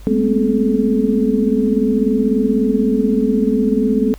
sine tone cluster, 203.9 / 220.3 / 243.8 / 264.3 / 430.9 Hz, G#3 / A3 / B3 / C4 / A4, -32 / +2 / -22 / +18 / -36 cents, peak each -19 dBFS, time 0.07-4.14 s, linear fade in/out 0 ms, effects added 50 Hz sine -34 dBFS peak until 4.18 s + pink hiss -47 dBFS RMS until 4.18 s

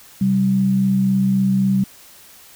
sine tone pair together, 129.9 / 193.67 Hz, C3 / G3, -12 / -21 cents, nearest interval perfect fifth, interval 691 cents, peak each -23 / -14 dBFS, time 0.21-1.84 s, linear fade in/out 5 ms, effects white hiss -45 dBFS RMS until 2.55 s

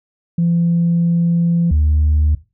sine tone pair in turn, 170 / 75.73 Hz, F3 / D#2, -46 / -46 cents, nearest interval octave + major second, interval 1400 cents, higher first, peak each -11 / -9 dBFS, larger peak second, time 0.38-1.71 / 1.71-2.35 s, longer first, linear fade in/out 5 ms, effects noise-tail reverb RT60 0.3 s tail -18 dB re dry + tanh soft clip ceiling -8 dBFS

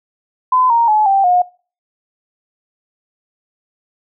sine tone with pitch steps, 1016 / 931.7 / 854.4 / 783.4 / 718.4 Hz, B5 / A#5 / G#5 / G5 / F5, +49 / -1 / +49 / -1 / +49 cents, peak -9 dBFS, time 0.52-1.42 s, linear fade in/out 5 ms, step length 180 ms, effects noise-tail reverb RT60 0.4 s tail -24 dB re dry

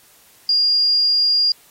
sine tone, 4824 Hz, D8, 46 cents sharp, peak -13 dBFS, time 0.49-1.52 s, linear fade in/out 2 ms, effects white hiss -51 dBFS RMS until 1.7 s + AAC 48 kbps

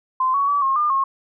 sine tone with pitch steps, 1036 / 1120 / 1147 / 1076 / 1204 / 1082 Hz, C6 / C#6 / D6 / C6 / D6 / C#6, -17 / +18 / -41 / +48 / +43 / -42 cents, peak -16 dBFS, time 0.2-1.04 s, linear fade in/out 5 ms, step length 140 ms, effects none

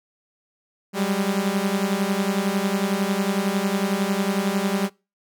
sawtooth beating tone pair, 191.4 / 202.4 Hz, G3 / G#3, -41 / -44 cents, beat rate 11 Hz, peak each -20 dBFS, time 0.93-4.9 s, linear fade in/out 50 ms, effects noise-tail reverb RT60 0.3 s tail -25 dB re dry

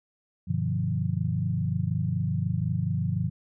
sine chord, G dominant seventh, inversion none, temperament equal with one note detuned, 98 / 123.47 / 150.53 / 174.61 Hz, G2 / B2 / D3 / F3, 0 / 0 / +43 / 0 cents, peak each -30 dBFS, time 0.47-3.3 s, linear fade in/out 20 ms, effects none

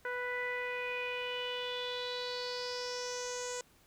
sawtooth tone with low-pass filter sweep, 493.9 Hz, B4, in tune, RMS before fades -38 dBFS, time 0.05-3.61 s, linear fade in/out 2 ms, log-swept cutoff 1700 to 7200 Hz, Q 6, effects pink hiss -65 dBFS RMS until 3.86 s

